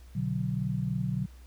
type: chord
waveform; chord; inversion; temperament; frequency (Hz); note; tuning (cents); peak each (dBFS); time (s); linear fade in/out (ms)
sine; B minor; none; equal; 123.47 / 146.83 / 185; B2 / D3 / F#3; 0 / 0 / 0; -32; 0.15-1.26; 10
effects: added 62 Hz sine -47 dBFS peak until 1.46 s + pink hiss -61 dBFS RMS until 1.46 s